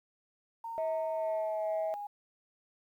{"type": "tone with pitch glide", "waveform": "sine", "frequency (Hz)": [916, 820.8], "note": ["A#5", "G#5"], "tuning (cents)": [-31, -21], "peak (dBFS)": -37, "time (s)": [0.64, 2.07], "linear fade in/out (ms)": 5, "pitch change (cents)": -190, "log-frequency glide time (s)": [1.13, 1.8]}
{"type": "tone with tremolo", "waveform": "sine", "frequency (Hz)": 642, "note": "E5", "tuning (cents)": -46, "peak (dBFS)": -29, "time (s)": [0.78, 1.94], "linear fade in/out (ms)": 0, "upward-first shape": "sine", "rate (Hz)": 2.3, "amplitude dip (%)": 25}
{"effects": ["tanh soft clip ceiling -25 dBFS", "11-bit"]}